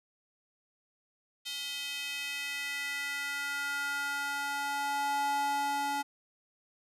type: tone with high-pass filter sweep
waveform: square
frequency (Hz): 283.5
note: C#4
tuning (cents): +39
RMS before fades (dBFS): -34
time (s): 1.45-6.03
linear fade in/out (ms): 20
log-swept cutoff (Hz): 3300 to 640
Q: 2.9
effects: resampled to 32000 Hz